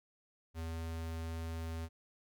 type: tone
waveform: square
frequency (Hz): 81.9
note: E2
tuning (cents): -11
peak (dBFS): -39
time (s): 0.54-1.89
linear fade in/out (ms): 50
effects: none